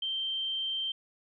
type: tone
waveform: sine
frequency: 3136 Hz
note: G7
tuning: in tune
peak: -30 dBFS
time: 0.02-0.92 s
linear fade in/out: 5 ms
effects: none